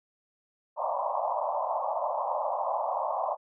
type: band-pass noise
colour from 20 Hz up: pink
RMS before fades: -30 dBFS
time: 0.76-3.37 s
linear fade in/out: 50 ms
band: 560 to 1100 Hz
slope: 96 dB/octave
effects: none